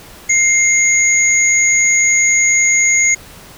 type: tone pair together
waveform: sine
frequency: 2111 / 6695 Hz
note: C7 / G#8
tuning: +15 / +13 cents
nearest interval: octave + minor sixth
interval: 1998 cents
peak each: -12 dBFS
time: 0.29-3.15 s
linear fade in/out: 10 ms
effects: pink hiss -38 dBFS RMS until 3.57 s